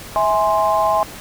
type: chord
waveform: sine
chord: E augmented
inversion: none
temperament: equal with one note detuned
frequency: 649.8 / 830.6 / 1046.5 Hz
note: E5 / G#5 / B#5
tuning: -25 / 0 / 0 cents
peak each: -18 dBFS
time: 0.16-1.03 s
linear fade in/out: 0 ms
effects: pink hiss -35 dBFS RMS until 1.2 s